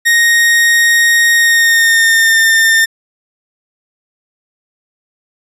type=tone with pitch glide; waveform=40% pulse; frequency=1864.7 to 1805.3 Hz; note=A#6 to A6; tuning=0 to +44 cents; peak=-6 dBFS; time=0.05-2.86 s; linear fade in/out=20 ms; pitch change=-56 cents; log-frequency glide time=1.34-2.38 s; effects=resampled to 32000 Hz